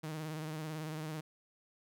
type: tone with vibrato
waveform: sawtooth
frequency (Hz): 155.8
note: D#3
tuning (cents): +3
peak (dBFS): -35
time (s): 0.03-1.21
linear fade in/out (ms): 10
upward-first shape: sine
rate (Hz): 18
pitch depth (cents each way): 49
effects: none